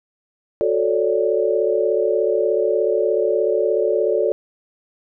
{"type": "chord", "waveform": "sine", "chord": "D major seventh", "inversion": "first", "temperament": "just", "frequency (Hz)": [367.1, 440.5, 550.6, 587.3], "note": ["F#4", "A4", "C#5", "D5"], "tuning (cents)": [-14, 2, -12, 0], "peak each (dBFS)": [-22, -19, -23, -22], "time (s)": [0.61, 4.32], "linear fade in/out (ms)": 0, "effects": []}